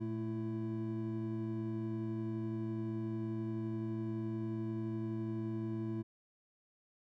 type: tone cluster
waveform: triangle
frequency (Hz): 114.7 / 220.2 / 332.5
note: A#2 / A3 / E4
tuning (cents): -28 / +2 / +15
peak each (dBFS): -38 / -39 / -38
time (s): 0-6.03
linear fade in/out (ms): 20
effects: none